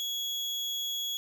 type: tone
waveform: 35% pulse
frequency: 3346 Hz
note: G#7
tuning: 12 cents sharp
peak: -29 dBFS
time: 0-1.17 s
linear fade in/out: 0 ms
effects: none